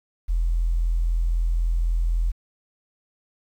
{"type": "tone", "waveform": "sine", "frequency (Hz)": 41.94, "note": "E1", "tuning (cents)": 31, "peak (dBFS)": -18, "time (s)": [0.28, 2.32], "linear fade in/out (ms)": 20, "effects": ["tanh soft clip ceiling -14 dBFS", "9-bit"]}